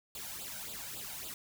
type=noise with flanger; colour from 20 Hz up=white; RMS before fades=-43 dBFS; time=0.15-1.34 s; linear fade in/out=2 ms; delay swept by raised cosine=0.25 to 1.35 ms; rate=3.6 Hz; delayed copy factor=+0.8; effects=none